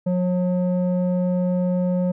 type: tone with low-pass filter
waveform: square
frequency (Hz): 180.4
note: F#3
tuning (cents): -44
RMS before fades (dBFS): -21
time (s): 0.06-2.12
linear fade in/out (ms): 10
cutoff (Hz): 500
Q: 1.9
effects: none